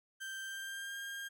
35% pulse tone with pitch glide, 1568 to 1608.4 Hz, G6 to G6, 0 to +44 cents, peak -39 dBFS, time 0.2-1.29 s, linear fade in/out 20 ms, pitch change +44 cents, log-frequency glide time 0.45-0.98 s, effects none

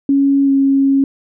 sine tone with pitch glide, 277.2 to 273.5 Hz, C#4 to C#4, 0 to -23 cents, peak -9 dBFS, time 0.09-1.04 s, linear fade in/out 2 ms, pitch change -23 cents, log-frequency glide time 0.45-0.5 s, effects none

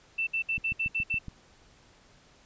sine tone bursts, 2669 Hz, E7, 21 cents sharp, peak -26 dBFS, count 7, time 0.18-1.189 s, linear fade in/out 10 ms, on 91 ms, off 62 ms
click train, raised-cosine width 5 ms, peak -27 dBFS, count 6, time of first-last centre 0.58-1.283 s, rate 7.11 Hz
effects pink hiss -59 dBFS RMS until 2.45 s + resampled to 16000 Hz

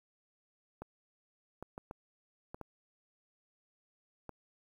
clicks, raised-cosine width 1 ms, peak -29 dBFS, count 7, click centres 0.82 / 1.626 / 1.779 / 1.911 / 2.545 / 2.613 / 4.293 s, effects 10-bit

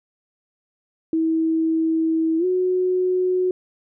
sine tone with pitch glide, 323 to 366.8 Hz, E4 to F#4, -35 to -15 cents, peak -17 dBFS, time 1.13-3.51 s, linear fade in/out 2 ms, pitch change +220 cents, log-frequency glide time 2.38-2.45 s, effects none

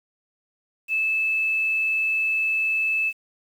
sine tone with quantisation, 2619 Hz, E7, 12 cents flat, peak -20 dBFS, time 0.88-3.13 s, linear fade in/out 50 ms, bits 8, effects none

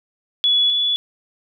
sine tone pair in turn, 3400 / 3424 Hz, G#7 / A7, +40 / -48 cents, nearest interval unison, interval 12 cents, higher second, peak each -13 / -16 dBFS, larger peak first, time 0.44-0.7 / 0.7-0.96 s, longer neither, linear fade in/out 0 ms, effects none

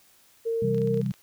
sine tone, 457.2 Hz, A#4, 34 cents flat, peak -24 dBFS, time 0.45-1.02 s, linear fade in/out 20 ms
sine chord, C major, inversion none, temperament equal, 130.81 / 164.81 / 196 Hz, C3 / E3 / G3, 0 / 0 / 0 cents, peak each -28 / -32 / -28 dBFS, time 0.62-1.12 s, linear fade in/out 5 ms
clicks, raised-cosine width 0.2 ms, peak -30 dBFS, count 10, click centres 0.746 / 0.781 / 0.818 / 0.874 / 0.943 / 0.974 / 1.015 / 1.062 / 1.109 / 1.139 s
effects white hiss -59 dBFS RMS until 1.22 s

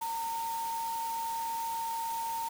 sine tone in noise, 915 Hz, A#5, 32 cents flat, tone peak -32 dBFS, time 0.01-2.49 s, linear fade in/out 10 ms, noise white, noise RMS -44 dBFS, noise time 0.01-2.49 s, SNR +9 dB, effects none

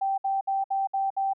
sine tone bursts, 780 Hz, G5, 9 cents flat, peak -23 dBFS, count 6, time 0.01-1.335 s, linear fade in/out 10 ms, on 170 ms, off 61 ms, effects none

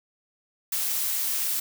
blue noise, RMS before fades -27 dBFS, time 0.72-1.6 s, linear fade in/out 5 ms, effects none

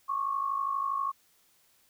sine tone pair together, 1094.6 / 1147 Hz, C#6 / D6, -22 / -41 cents, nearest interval minor second, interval 81 cents, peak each -29 / -34 dBFS, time 0.08-1.12 s, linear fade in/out 20 ms, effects white hiss -66 dBFS RMS until 1.89 s

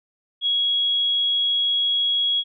sine tone, 3322 Hz, G#7, in tune, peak -18 dBFS, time 0.41-2.44 s, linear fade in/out 50 ms, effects none

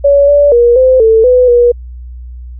sine tone with pitch steps, 565 / 577 / 476.5 / 516 / 445.7 / 501 / 481.5 Hz, C#5 / D5 / A#4 / C5 / A4 / B4 / B4, +33 / -31 / +38 / -24 / +22 / +25 / -44 cents, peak -3 dBFS, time 0.04-1.72 s, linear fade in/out 10 ms, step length 240 ms, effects added 61 Hz sine -24 dBFS peak until 2.59 s

